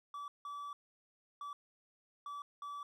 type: tone bursts at uneven times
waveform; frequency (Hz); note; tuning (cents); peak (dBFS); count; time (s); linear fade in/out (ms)
triangle; 1152; D6; -34; -40; 5; 0.14-0.28 / 0.45-0.73 / 1.41-1.53 / 2.26-2.42 / 2.62-2.83; 2
effects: none